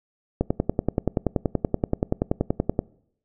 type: click train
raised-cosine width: 2 ms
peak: -7 dBFS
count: 26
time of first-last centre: 0.41-2.791 s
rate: 10.5 Hz
effects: noise-tail reverb RT60 0.7 s tail -24 dB re dry